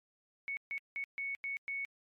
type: tone bursts at uneven times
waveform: sine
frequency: 2217 Hz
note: C#7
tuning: in tune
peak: -35 dBFS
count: 6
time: 0.48-0.57 / 0.71-0.78 / 0.96-1.04 / 1.18-1.35 / 1.44-1.57 / 1.68-1.85 s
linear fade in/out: 0 ms
effects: MP3 64 kbps